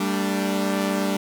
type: chord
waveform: sawtooth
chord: G suspended second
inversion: none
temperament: equal with one note detuned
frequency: 196 / 224.5 / 293.7 Hz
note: G3 / A3 / D4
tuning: 0 / +35 / 0 cents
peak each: -20 / -25 / -23 dBFS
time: 0-1.17 s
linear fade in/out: 5 ms
effects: none